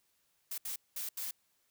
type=noise bursts at uneven times; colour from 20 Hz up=blue; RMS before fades=-39 dBFS; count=4; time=0.51-0.58 / 0.65-0.76 / 0.96-1.09 / 1.17-1.31 s; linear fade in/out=5 ms; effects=white hiss -75 dBFS RMS until 1.7 s